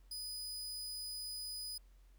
sawtooth tone, 4978 Hz, D#8, in tune, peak -39 dBFS, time 0.11-1.78 s, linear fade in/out 5 ms, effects added 45 Hz sine -59 dBFS peak until 2.18 s + pink hiss -75 dBFS RMS until 2.18 s

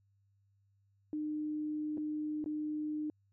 sine tone with dropouts, 303.5 Hz, D#4, 43 cents flat, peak -34 dBFS, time 1.13-3.1 s, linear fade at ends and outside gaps 1 ms, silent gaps 1.973-1.979 / 2.442-2.46 s, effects added 99 Hz sine -69 dBFS peak until 3.32 s

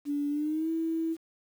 sine tone with pitch glide, 288.6 to 325.8 Hz, D4 to E4, -30 to -20 cents, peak -27 dBFS, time 0.05-1.17 s, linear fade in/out 50 ms, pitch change +210 cents, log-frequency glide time 0.29-0.7 s, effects 9-bit

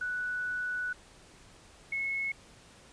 sine tone pair in turn, 1480 / 2186 Hz, F#6 / C#7, 0 / -25 cents, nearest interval perfect fifth, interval 675 cents, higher second, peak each -31 / -30 dBFS, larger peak second, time 0.01-0.93 / 1.92-2.32 s, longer first, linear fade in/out 5 ms, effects pink hiss -56 dBFS RMS until 2.92 s + resampled to 22050 Hz

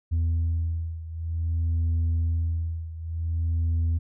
sine beating tone pair, 82.41 / 82.94 Hz, E2 / E2, 0 / +11 cents, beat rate 0.53 Hz, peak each -23 / -26 dBFS, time 0.11-3.99 s, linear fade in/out 20 ms, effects tanh soft clip ceiling -20 dBFS

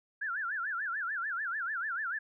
sine tone with vibrato, 1548 Hz, G6, 22 cents flat, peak -32 dBFS, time 0.21-2.19 s, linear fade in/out 10 ms, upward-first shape sine, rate 6.8 Hz, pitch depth 240 cents each way, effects none

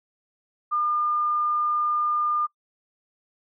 sine tone, 1207 Hz, D6, 47 cents sharp, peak -21 dBFS, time 0.71-2.47 s, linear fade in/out 20 ms, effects noise-tail reverb RT60 0.1 s tail -23 dB re dry

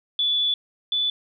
sine tone pair in turn, 3452 / 3476 Hz, A7 / A7, -34 / -22 cents, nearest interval unison, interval 12 cents, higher second, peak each -19 / -20 dBFS, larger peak first, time 0.19-0.54 / 0.92-1.1 s, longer first, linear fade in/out 2 ms, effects none

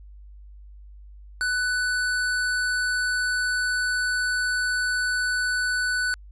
square tone, 1492 Hz, F#6, 14 cents sharp, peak -23 dBFS, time 1.41-6.14 s, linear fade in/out 0 ms, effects added 50 Hz sine -42 dBFS peak until 6.31 s + resampled to 24000 Hz

